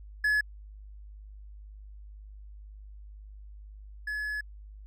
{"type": "tone pair in turn", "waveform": "triangle", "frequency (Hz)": [1703, 1703], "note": ["G#6", "G#6"], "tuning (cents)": [43, 43], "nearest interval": "unison", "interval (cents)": 0, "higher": "neither", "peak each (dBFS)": [-21, -29], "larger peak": "first", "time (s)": [[0.24, 0.41], [4.07, 4.41]], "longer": "second", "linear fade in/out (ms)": 5, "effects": ["added 51 Hz sine -44 dBFS peak until 4.86 s"]}